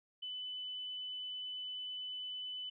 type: tone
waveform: sine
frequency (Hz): 3003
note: F#7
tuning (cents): +25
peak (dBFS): -40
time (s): 0.22-2.7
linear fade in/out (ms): 10
effects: none

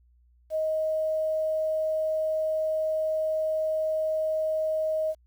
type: tone with quantisation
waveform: sine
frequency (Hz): 628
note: D#5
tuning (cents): +16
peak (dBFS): -24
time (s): 0.5-5.15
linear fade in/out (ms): 50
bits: 9
effects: added 60 Hz sine -58 dBFS peak until 5.26 s

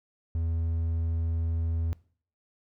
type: tone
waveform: triangle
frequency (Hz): 82.41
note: E2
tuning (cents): 0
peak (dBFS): -24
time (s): 0.35-1.93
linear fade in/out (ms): 0
effects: noise-tail reverb RT60 0.5 s tail -22 dB re dry

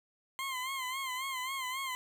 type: tone with vibrato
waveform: 20% pulse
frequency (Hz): 1046.5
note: C6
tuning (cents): 0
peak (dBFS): -30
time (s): 0.39-1.95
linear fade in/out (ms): 0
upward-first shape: sine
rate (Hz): 3.7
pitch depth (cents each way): 74
effects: none

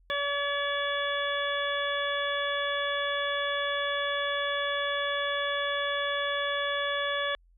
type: harmonic tone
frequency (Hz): 570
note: C#5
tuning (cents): +48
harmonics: 1 / 2 / 3 / 4 / 5 / 6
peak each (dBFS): -32 / -34 / -32 / -40 / -43 / -34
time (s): 0.1-7.35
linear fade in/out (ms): 0
effects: added 43 Hz sine -58 dBFS peak until 7.57 s

